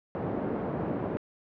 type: band-pass noise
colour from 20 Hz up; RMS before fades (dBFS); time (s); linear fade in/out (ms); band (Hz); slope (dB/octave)
white; -32; 0.15-1.17; 0; 120 to 450; 12
effects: low-pass 2000 Hz 12 dB/octave